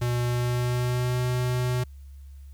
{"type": "tone with pitch glide", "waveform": "square", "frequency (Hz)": [121.6, 124.8], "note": ["B2", "B2"], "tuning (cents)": [-26, 19], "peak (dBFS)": -24, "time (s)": [0.01, 1.84], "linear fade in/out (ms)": 10, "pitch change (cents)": 45, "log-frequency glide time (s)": [0.24, 1.21], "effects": ["added 69 Hz sine -41 dBFS peak until 2.53 s", "white hiss -66 dBFS RMS until 2.53 s"]}